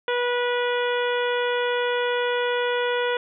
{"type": "harmonic tone", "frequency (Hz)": 487.5, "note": "B4", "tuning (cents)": -23, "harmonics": [1, 2, 3, 4, 5, 6, 7], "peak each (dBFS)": [-23, -29, -29, -33, -36, -36, -35], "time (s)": [0.08, 3.17], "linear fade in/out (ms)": 2, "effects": []}